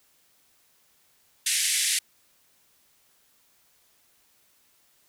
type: band-pass noise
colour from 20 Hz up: white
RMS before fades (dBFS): -25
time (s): 1.46-1.99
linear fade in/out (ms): 5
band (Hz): 1800 to 11000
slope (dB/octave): 48
effects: white hiss -64 dBFS RMS until 5.08 s